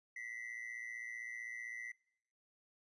triangle ring-modulated tone, 1997 Hz, B6, 19 cents sharp, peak -39 dBFS, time 0.16-1.92 s, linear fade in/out 5 ms, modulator 57.8 Hz, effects noise-tail reverb RT60 0.7 s tail -23 dB re dry + resampled to 22050 Hz

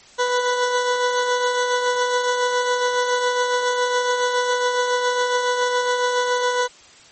20% pulse tone with tremolo, 493.9 Hz, B4, in tune, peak -11 dBFS, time 0.18-6.68 s, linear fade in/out 20 ms, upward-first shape triangle, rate 7.2 Hz, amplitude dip 45%, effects white hiss -47 dBFS RMS until 7.11 s + MP3 32 kbps

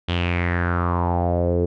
sawtooth tone with low-pass filter sweep, 87.31 Hz, F2, in tune, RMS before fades -21 dBFS, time 0.08-1.66 s, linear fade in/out 10 ms, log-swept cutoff 3300 to 420 Hz, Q 5.3, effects none

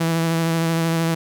sawtooth tone with vibrato, 164.81 Hz, E3, in tune, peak -14 dBFS, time 0-1.15 s, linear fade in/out 10 ms, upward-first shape sine, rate 13 Hz, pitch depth 17 cents each way, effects none

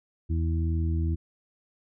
harmonic tone, 81.9 Hz, E2, 11 cents flat, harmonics 1 / 2 / 3 / 4, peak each -24 / -34 / -39 / -36 dBFS, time 0.29-1.16 s, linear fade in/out 20 ms, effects none

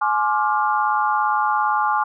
sine chord, D half-diminished seventh, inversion second, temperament just, 845.8 / 1057.2 / 1174.7 / 1409.6 Hz, Ab5 / C6 / D6 / F6, +31 / +18 / 0 / +16 cents, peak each -20 / -24 / -22 / -25 dBFS, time 0.01-2.04 s, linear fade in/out 10 ms, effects none

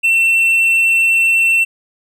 triangle tone, 2696 Hz, E7, 38 cents sharp, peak -8 dBFS, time 0.03-1.65 s, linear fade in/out 20 ms, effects none

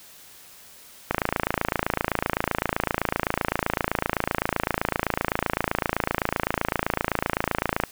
click train, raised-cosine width 0.5 ms, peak -6 dBFS, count 188, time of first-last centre 1.11-7.837 s, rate 27.8 Hz, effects white hiss -48 dBFS RMS until 7.91 s

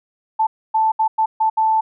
sine tone bursts at uneven times, 880 Hz, A5, in tune, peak -13 dBFS, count 6, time 0.39-0.47 / 0.74-0.92 / 0.99-1.08 / 1.18-1.26 / 1.4-1.5 / 1.57-1.81 s, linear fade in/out 10 ms, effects none

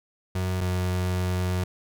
35% pulse tone pair in turn, 92.3 / 91.08 Hz, F#2 / F#2, -4 / -27 cents, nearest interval unison, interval 23 cents, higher first, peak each -23 / -22 dBFS, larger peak second, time 0.35-0.61 / 0.61-1.64 s, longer second, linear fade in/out 5 ms, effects none

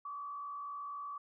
sine tone with frequency modulation, 1147 Hz, D6, 41 cents flat, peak -40 dBFS, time 0.05-1.18 s, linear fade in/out 5 ms, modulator 55.9 Hz, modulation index 0.53, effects none

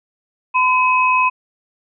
sine tone pair together, 1011.6 / 2549 Hz, B5 / D#7, +41 / +41 cents, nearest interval octave + major third, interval 1600 cents, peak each -13 / -17 dBFS, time 0.54-1.3 s, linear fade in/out 20 ms, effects none

